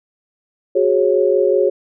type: chord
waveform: sine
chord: F# suspended second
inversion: none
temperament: equal with one note detuned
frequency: 370 / 415.3 / 547.7 Hz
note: F#4 / G#4 / C#5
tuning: 0 / 0 / -21 cents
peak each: -16 dBFS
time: 0.75-1.7 s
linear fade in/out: 10 ms
effects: none